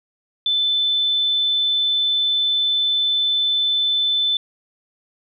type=tone; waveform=sine; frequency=3520 Hz; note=A7; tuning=in tune; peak=-16 dBFS; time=0.46-4.37 s; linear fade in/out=2 ms; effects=none